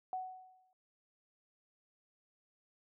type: tone with exponential decay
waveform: sine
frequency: 745 Hz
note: F#5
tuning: 12 cents sharp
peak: -34 dBFS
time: 0.13-0.73 s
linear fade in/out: 1 ms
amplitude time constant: 130 ms
effects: none